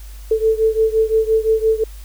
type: beating tone pair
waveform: sine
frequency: 440 / 445.8 Hz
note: A4 / A4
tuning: 0 / +23 cents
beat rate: 5.8 Hz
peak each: -15 / -17 dBFS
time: 0.31-1.84 s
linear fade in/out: 5 ms
effects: added 50 Hz sine -32 dBFS peak until 2.04 s + white hiss -46 dBFS RMS until 2.04 s